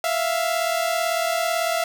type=tone pair together; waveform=sawtooth; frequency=660.5 / 698.5 Hz; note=E5 / F5; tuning=+3 / 0 cents; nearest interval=minor second; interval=97 cents; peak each=-19 / -21 dBFS; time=0.04-1.84 s; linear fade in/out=2 ms; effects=none